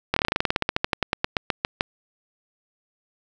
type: slowing click train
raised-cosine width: 0.3 ms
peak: -4 dBFS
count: 24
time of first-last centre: 0.14-1.809 s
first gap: 24 ms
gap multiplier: 1.09
effects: none